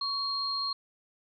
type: tone pair together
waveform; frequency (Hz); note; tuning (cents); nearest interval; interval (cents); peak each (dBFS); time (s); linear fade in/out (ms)
sine; 1119 / 4225; C#6 / C8; +16 / +16; octave + major seventh; 2300; -35 / -30; 0.01-0.73; 5
effects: none